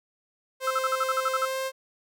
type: tone with pitch glide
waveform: sawtooth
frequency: 523.3 to 528.5 Hz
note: C5 to C5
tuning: 0 to +17 cents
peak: -24 dBFS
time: 0.6-1.72 s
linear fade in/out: 50 ms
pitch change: +17 cents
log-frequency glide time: 1.37-1.59 s
type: tone bursts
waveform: sine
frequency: 1318.5 Hz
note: E6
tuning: in tune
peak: -22 dBFS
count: 10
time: 0.67-1.453 s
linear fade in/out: 5 ms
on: 36 ms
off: 47 ms
effects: none